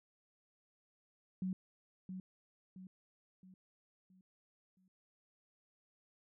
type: tone with echo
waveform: sine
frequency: 186.4 Hz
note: F#3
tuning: 13 cents sharp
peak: -35 dBFS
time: 1.42-1.53 s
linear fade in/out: 2 ms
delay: 670 ms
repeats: 5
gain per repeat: -7 dB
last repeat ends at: 4.88 s
effects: none